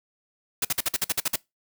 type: noise bursts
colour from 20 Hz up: white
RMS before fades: -24 dBFS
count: 10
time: 0.62-1.36 s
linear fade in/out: 5 ms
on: 29 ms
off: 50 ms
effects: noise-tail reverb RT60 0.2 s tail -23 dB re dry